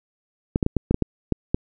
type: clicks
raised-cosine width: 3 ms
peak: -6 dBFS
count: 9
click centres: 0.559 / 0.628 / 0.664 / 0.767 / 0.91 / 0.944 / 1.023 / 1.323 / 1.545 s
effects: none